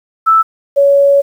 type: tone pair in turn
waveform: sine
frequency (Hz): 1318 / 561.2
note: E6 / C#5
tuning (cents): -1 / +21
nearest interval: octave + minor third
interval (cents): 1478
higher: first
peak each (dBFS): -5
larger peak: neither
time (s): 0.26-0.43 / 0.76-1.22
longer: second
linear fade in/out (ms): 20
effects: 7-bit